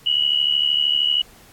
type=tone pair together; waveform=sine; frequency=2891 / 2964 Hz; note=F#7 / F#7; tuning=-41 / +2 cents; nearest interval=unison; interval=43 cents; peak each=-19 dBFS; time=0.06-1.22 s; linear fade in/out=5 ms; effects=pink hiss -49 dBFS RMS until 1.52 s + AAC 64 kbps